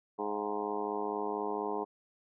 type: harmonic tone with a mistuned harmonic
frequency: 104.2 Hz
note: G#2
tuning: 6 cents sharp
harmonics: 2 / 3 / 4 / 5 / 6 / 7 / 8 / 9 / 10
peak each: -45 / -41 / -36 / -45 / -46 / -41 / -42 / -40 / -43 dBFS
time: 0.18-1.85 s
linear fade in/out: 20 ms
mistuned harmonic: 6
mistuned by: +81 cents
effects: none